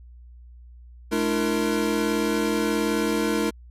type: tone cluster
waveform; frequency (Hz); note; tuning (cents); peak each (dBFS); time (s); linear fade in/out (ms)
square; 214.6 / 299.8 / 338.5 / 462.6; A3 / D4 / E4 / A#4; -43 / +36 / +46 / -13; -28; 1.11-3.51; 20
effects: added 60 Hz sine -43 dBFS peak until 3.7 s + resampled to 32000 Hz